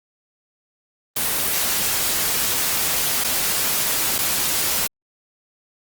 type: noise with dropouts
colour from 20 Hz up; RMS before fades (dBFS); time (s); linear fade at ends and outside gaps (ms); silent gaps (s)
white; -21; 1.16-4.87; 5; 3.24-3.244 / 4.183-4.187
effects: Opus 24 kbps